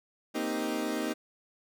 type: chord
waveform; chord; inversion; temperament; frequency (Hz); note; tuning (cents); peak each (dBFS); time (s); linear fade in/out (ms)
30% pulse; C minor seventh; third; equal; 233.1 / 261.6 / 311.1 / 392; Bb3 / C4 / Eb4 / G4; 0 / 0 / 0 / 0; -33 / -34 / -31 / -36; 0.34-1.14; 20
effects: none